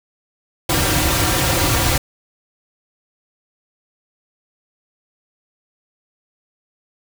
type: noise with comb filter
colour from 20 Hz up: pink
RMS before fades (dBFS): -17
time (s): 0.69-1.98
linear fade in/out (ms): 5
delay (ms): 4.7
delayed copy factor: -0.8
effects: none